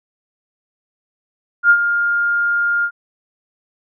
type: tone with ADSR envelope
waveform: sine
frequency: 1409 Hz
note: F6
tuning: 15 cents sharp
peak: -5 dBFS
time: 1.63-2.91 s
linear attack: 70 ms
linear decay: 67 ms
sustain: -9 dB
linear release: 69 ms
effects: none